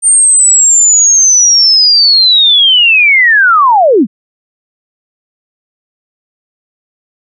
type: linear sweep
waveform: sine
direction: down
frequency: 8870 to 173.2 Hz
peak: -3 dBFS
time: 0.02-4.07 s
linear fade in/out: 50 ms
effects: none